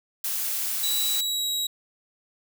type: noise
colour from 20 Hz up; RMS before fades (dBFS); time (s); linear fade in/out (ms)
blue; -28; 0.24-1.21; 5
type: tone with pitch glide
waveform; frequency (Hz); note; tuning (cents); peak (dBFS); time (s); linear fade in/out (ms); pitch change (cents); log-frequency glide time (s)
sawtooth; 3917 to 3847; B7 to B7; -15 to -46; -22; 0.83-1.67; 5; -31; 1.09-1.5
effects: none